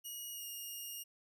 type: tone with pitch glide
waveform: 5% pulse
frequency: 2893 to 2843 Hz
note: F#7 to F7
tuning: -40 to +30 cents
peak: -35 dBFS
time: 0.04-1.04 s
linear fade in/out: 20 ms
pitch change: -30 cents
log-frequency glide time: 0.33-0.44 s
effects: none